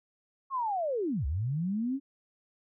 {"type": "linear two-way sweep", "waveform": "sine", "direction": "down then up", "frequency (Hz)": [1108.7, 61.9, 282.7], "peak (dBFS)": -28, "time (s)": [0.5, 2], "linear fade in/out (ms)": 50, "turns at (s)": 1.26, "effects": []}